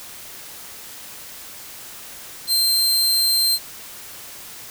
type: tone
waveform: sawtooth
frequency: 4147 Hz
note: C8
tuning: 16 cents flat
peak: -13 dBFS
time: 2.47-3.59 s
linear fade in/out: 50 ms
effects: white hiss -38 dBFS RMS until 4.7 s